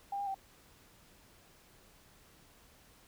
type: tone with pitch steps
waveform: sine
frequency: 799 / 805 / 777 Hz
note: G5 / G5 / G5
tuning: +33 / +46 / -16 cents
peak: -34 dBFS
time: 0.12-0.345 s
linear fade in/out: 5 ms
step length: 75 ms
effects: pink hiss -62 dBFS RMS until 3.07 s